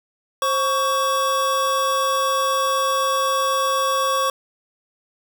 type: tone pair together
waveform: square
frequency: 529.3 / 1123 Hz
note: C5 / C#6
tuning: +20 / +22 cents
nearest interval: octave + minor second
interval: 1302 cents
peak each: -24 / -20 dBFS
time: 0.42-4.3 s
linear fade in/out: 2 ms
effects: none